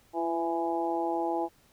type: harmonic tone with a mistuned harmonic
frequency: 166.5 Hz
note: E3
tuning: 18 cents sharp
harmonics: 2 / 3 / 4 / 5 / 6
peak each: -31 / -37 / -34 / -31 / -44 dBFS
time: 0.13-1.49 s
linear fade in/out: 50 ms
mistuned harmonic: 2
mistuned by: +26 cents
effects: pink hiss -63 dBFS RMS until 1.72 s